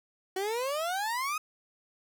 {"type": "exponential sweep", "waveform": "30% pulse", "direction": "up", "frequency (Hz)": [370, 1277], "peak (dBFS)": -27, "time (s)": [0.36, 1.38], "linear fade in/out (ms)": 5, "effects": []}